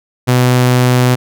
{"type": "tone", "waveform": "sawtooth", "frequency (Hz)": 125.2, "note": "B2", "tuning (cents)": 24, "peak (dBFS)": -4, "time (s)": [0.27, 1.16], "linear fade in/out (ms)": 20, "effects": []}